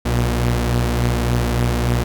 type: tone pair together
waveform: sawtooth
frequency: 61.19 / 118.9 Hz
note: B1 / A#2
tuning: -15 / +35 cents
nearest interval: octave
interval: 1150 cents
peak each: -15 dBFS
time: 0.05-2.04 s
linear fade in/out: 10 ms
effects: none